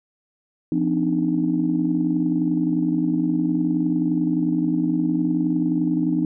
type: tone cluster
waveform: sine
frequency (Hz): 171.7 / 255.3 / 287.1 / 306.5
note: F3 / C4 / D4 / D#4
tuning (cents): -29 / -42 / -39 / -26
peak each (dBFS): -24 / -23 / -28 / -21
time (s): 0.72-6.25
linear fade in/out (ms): 2
effects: tanh soft clip ceiling -9 dBFS